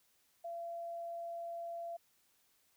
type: tone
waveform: sine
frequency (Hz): 680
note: F5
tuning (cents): -46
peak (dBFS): -40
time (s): 0.44-1.97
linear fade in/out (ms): 10
effects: white hiss -73 dBFS RMS until 2.76 s